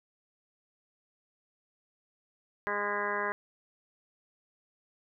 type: harmonic tone with a mistuned harmonic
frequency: 205.1 Hz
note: G#3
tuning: 21 cents flat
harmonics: 1 / 2 / 3 / 4 / 5 / 6 / 7 / 8 / 9 / 10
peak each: -46 / -37 / -39 / -42 / -35 / -40 / -43 / -35 / -42 / -41 dBFS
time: 2.67-3.32 s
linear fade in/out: 0 ms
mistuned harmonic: 10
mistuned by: -57 cents
effects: none